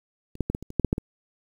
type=clicks; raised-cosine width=3 ms; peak=-29 / -10 / -12 / -16 / -25 / -25 / -8 / -7 / -8 / -16 dBFS; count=10; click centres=0.354 / 0.407 / 0.5 / 0.549 / 0.626 / 0.704 / 0.797 / 0.847 / 0.929 / 0.981 s; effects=8-bit